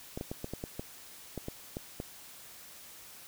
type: clicks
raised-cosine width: 2 ms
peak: -23 dBFS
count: 11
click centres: 0.175 / 0.211 / 0.315 / 0.444 / 0.536 / 0.639 / 0.795 / 1.377 / 1.484 / 1.769 / 2.001 s
effects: white hiss -51 dBFS RMS until 3.27 s